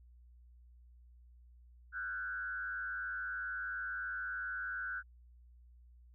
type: tone with frequency modulation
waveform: sine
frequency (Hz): 1498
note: F#6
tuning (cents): +21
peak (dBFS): -37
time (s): 1.92-5.03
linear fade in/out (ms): 50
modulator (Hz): 103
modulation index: 0.96
effects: added 60 Hz sine -57 dBFS peak until 6.14 s